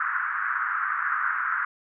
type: band-pass noise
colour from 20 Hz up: white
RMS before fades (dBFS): -27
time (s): 0-1.65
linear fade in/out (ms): 5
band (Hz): 1200 to 1600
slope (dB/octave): 48
effects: none